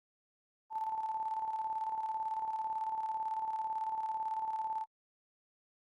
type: tone with tremolo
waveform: sine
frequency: 880 Hz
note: A5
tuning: in tune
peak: -32 dBFS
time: 0.7-4.86 s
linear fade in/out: 50 ms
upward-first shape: square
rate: 18 Hz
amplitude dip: 45%
effects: Opus 24 kbps